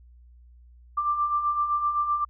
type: beating tone pair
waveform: sine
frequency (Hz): 1174.7 / 1182.5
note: D6 / D6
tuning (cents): 0 / +12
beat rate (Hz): 7.8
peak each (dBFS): -31 / -23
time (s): 0.97-2.25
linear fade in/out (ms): 10
effects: added 60 Hz sine -49 dBFS peak until 2.29 s